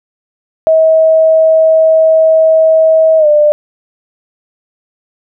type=tone with pitch glide; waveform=sine; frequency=640 to 597.1 Hz; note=D#5 to D5; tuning=+49 to +29 cents; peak=-4 dBFS; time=0.67-3.52 s; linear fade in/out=0 ms; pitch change=-120 cents; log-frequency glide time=3.18-3.27 s; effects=none